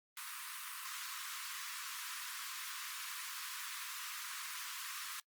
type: high-pass noise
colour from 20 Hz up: pink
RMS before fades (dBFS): -45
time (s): 0.17-5.2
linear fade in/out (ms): 2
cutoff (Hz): 1000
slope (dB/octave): 96
effects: noise-tail reverb RT60 0.1 s tail -23 dB re dry + Opus 32 kbps